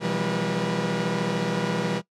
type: tone cluster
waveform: sawtooth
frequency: 126 / 166.6 / 180.6 / 199.5 / 482.1 Hz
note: B2 / E3 / F#3 / G3 / B4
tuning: +35 / +19 / -42 / +31 / -42 cents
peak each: -30 / -25 / -28 / -25 / -26 dBFS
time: 0-2.02 s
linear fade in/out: 50 ms
effects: noise-tail reverb RT60 0.1 s tail -20 dB re dry + low-pass 6000 Hz 12 dB/octave